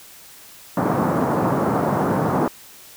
pink band-pass noise, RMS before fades -20 dBFS, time 0.77-2.48 s, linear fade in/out 2 ms, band 130 to 1200 Hz, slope 24 dB/octave, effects white hiss -44 dBFS RMS until 2.96 s

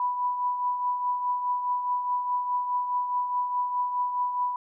sine tone with tremolo, 987.8 Hz, B5, in tune, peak -22 dBFS, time 0-4.56 s, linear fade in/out 2 ms, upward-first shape triangle, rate 4.8 Hz, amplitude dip 55%, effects none

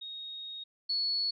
sine tone pair in turn, 3741 / 4398 Hz, A#7 / C#8, +5 / -14 cents, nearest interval minor third, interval 281 cents, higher second, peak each -39 / -28 dBFS, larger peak second, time 0.01-0.64 / 0.89-1.31 s, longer first, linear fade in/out 10 ms, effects none

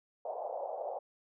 pink band-pass noise, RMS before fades -39 dBFS, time 0.25-0.99 s, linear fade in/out 5 ms, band 530 to 800 Hz, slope 48 dB/octave, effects none

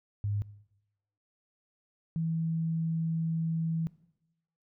sine tone pair in turn, 102.5 / 163.11 Hz, G#2 / E3, -22 / -18 cents, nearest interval minor sixth, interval 804 cents, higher second, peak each -28 dBFS, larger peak neither, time 0.24-0.42 / 2.16-3.87 s, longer second, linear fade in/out 0 ms, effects noise-tail reverb RT60 0.9 s tail -20 dB re dry

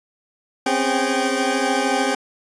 20% pulse tone cluster, 259 / 272.3 / 408 / 773 Hz, C4 / C#4 / G#4 / G5, -17 / -31 / -31 / -24 cents, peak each -19 dBFS, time 0.66-2.15 s, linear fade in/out 5 ms, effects resampled to 22050 Hz

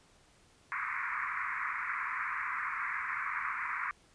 pink band-pass noise, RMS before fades -36 dBFS, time 0.72-3.91 s, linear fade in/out 0 ms, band 1000 to 2300 Hz, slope 96 dB/octave, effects pink hiss -64 dBFS RMS until 4.14 s + resampled to 22050 Hz

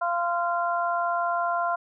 harmonic tone, 345.5 Hz, F4, 19 cents flat, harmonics 2 / 3 / 4, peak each -26 / -28 / -29 dBFS, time 0.01-1.76 s, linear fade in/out 10 ms, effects none

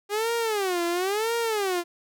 sawtooth tone with vibrato, 400 Hz, G4, 35 cents sharp, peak -20 dBFS, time 0.09-1.84 s, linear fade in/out 50 ms, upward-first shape sine, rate 0.98 Hz, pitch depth 270 cents each way, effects none

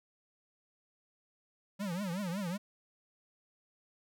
square tone with vibrato, 186.9 Hz, F#3, 18 cents sharp, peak -35 dBFS, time 1.79-2.58 s, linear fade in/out 20 ms, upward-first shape triangle, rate 5.4 Hz, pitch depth 230 cents each way, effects none

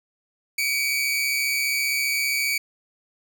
sawtooth tone pair together, 2272 / 2407 Hz, C#7 / D7, +42 / +42 cents, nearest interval minor second, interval 100 cents, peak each -19 / -26 dBFS, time 0.58-2.58 s, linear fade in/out 5 ms, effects none

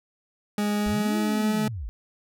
40% pulse tone with pitch glide, 207.7 to 214.8 Hz, G#3 to A3, 0 to -41 cents, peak -22 dBFS, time 0.58-1.68 s, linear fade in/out 2 ms, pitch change +59 cents, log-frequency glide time 0.77-1.53 s
sine linear two-way sweep, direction up then down, 36.71 to 341.3 to 42.11 Hz, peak -30 dBFS, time 0.86-1.89 s, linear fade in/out 0 ms, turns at 1.17 s
effects none

